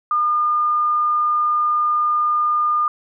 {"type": "tone", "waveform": "sine", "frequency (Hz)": 1212, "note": "D#6", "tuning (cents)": -46, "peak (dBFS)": -15, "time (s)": [0.11, 2.88], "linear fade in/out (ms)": 2, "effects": []}